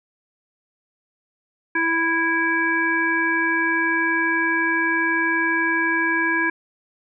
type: harmonic tone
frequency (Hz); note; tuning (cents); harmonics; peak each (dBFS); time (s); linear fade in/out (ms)
329.6; E4; 0; 1 / 3 / 5 / 7; -25 / -26 / -20 / -26; 1.75-6.5; 5
effects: none